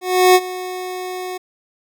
25% pulse tone with ADSR envelope, 366.9 Hz, F#4, 15 cents flat, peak -3 dBFS, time 0.01-1.38 s, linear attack 340 ms, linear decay 47 ms, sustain -18 dB, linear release 12 ms, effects none

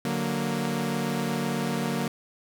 sawtooth chord, D augmented, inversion none, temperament equal, 146.83 / 185 / 233.1 Hz, D3 / F#3 / A#3, 0 / 0 / 0 cents, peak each -28 / -27 / -25 dBFS, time 0.05-2.08 s, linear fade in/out 2 ms, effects none

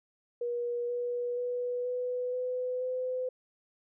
sine tone with pitch steps, 479.9 / 485.5 / 491.1 / 496.8 / 502.6 / 508.4 Hz, B4 / B4 / B4 / B4 / B4 / C5, -50 / -30 / -10 / +10 / +30 / -50 cents, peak -30 dBFS, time 0.41-3.29 s, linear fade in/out 5 ms, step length 480 ms, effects none

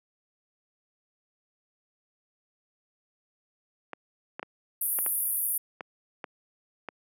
clicks, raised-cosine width 0.5 ms, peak -20 dBFS, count 8, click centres 3.933 / 4.395 / 4.429 / 4.988 / 5.063 / 5.808 / 6.242 / 6.887 s
pink band-pass noise, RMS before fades -29 dBFS, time 4.81-5.58 s, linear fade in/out 5 ms, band 9800 to 15000 Hz, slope 96 dB/octave
effects high-pass 300 Hz 12 dB/octave

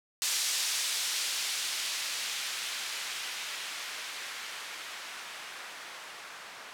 violet noise with low-pass filter sweep, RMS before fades -36 dBFS, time 0.22-6.73 s, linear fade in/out 0 ms, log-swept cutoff 5000 to 1200 Hz, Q 0.76, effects none

